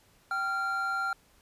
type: tone pair together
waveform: triangle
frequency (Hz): 777 / 1385.3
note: G5 / F6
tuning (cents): -16 / -14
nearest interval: minor seventh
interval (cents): 1002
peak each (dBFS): -34 / -27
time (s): 0.31-1.13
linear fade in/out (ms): 2
effects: pink hiss -63 dBFS RMS until 1.41 s + resampled to 32000 Hz